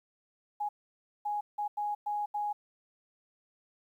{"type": "tone bursts at uneven times", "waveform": "sine", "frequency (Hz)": 830.6, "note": "G#5", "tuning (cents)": 0, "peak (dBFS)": -30, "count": 6, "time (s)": [[0.6, 0.69], [1.25, 1.41], [1.58, 1.68], [1.77, 1.95], [2.06, 2.26], [2.34, 2.53]], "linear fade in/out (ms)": 10, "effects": ["11-bit"]}